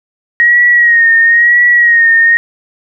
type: tone with vibrato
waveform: sine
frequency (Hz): 1883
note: A#6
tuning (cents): +17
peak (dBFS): -4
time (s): 0.4-2.37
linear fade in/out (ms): 0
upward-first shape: sine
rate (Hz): 1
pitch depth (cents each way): 49
effects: none